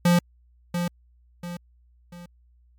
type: tone with echo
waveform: square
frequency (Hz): 174.5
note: F3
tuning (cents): -1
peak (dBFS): -16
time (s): 0.05-0.19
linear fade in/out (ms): 5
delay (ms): 690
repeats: 3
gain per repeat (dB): -8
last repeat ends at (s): 2.26
effects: added 60 Hz sine -55 dBFS peak until 2.78 s + MP3 96 kbps